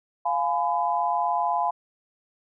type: chord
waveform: sine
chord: F diminished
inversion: none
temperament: just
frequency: 698.5 / 838.1 / 1005.8 Hz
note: F5 / Ab5 / Cb6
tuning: 0 / +16 / +31 cents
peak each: -26 dBFS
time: 0.25-1.71 s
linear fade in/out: 10 ms
effects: none